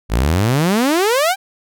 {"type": "exponential sweep", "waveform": "sawtooth", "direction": "up", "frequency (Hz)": [49.95, 807], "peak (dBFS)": -9, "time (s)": [0.09, 1.36], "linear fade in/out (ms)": 50, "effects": []}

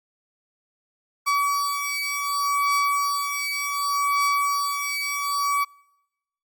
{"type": "beating tone pair", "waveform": "35% pulse", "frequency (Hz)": [1140, 1140.67], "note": ["C#6", "C#6"], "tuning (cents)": [48, 49], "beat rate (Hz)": 0.67, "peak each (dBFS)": -23, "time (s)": [1.26, 5.65], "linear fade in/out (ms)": 20, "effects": ["noise-tail reverb RT60 0.9 s tail -26 dB re dry", "Opus 48 kbps"]}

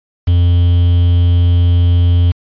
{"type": "tone with quantisation", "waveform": "triangle", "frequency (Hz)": 87.31, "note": "F2", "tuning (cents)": 0, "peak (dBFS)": -5, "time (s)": [0.27, 2.32], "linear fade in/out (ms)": 10, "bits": 5, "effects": ["resampled to 11025 Hz"]}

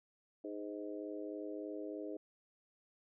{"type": "harmonic tone with a mistuned harmonic", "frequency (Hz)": 103.3, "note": "G#2", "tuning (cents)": -9, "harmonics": [3, 4, 5, 6], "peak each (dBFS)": [-44, -46, -48, -50], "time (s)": [0.44, 2.17], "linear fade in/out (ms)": 5, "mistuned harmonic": 6, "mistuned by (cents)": 25, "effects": []}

